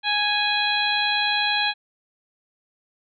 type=harmonic tone with a mistuned harmonic; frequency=831 Hz; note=G#5; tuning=1 cent sharp; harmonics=1 / 2 / 3 / 4 / 5; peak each=-26 / -26 / -26 / -26 / -26 dBFS; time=0.03-1.74 s; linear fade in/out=50 ms; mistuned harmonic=5; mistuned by=-51 cents; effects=none